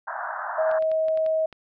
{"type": "band-pass noise", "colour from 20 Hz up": "pink", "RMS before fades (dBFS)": -31, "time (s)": [0.07, 0.79], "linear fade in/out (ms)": 10, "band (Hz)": [630, 1700], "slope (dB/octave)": 96}
{"type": "tone", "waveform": "sine", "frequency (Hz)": 636, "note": "D#5", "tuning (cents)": 38, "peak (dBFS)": -20, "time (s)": [0.58, 1.46], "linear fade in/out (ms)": 5}
{"type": "clicks", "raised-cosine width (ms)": 0.3, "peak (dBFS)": -27, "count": 7, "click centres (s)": [0.714, 0.824, 0.916, 1.084, 1.174, 1.263, 1.527]}
{"effects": []}